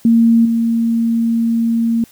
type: tone with level steps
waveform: sine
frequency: 230 Hz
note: A#3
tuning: 23 cents flat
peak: -7 / -12 dBFS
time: 0.05-2.04 s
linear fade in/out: 2 ms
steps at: 0.45 s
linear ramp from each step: 5 ms
effects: white hiss -47 dBFS RMS until 2.11 s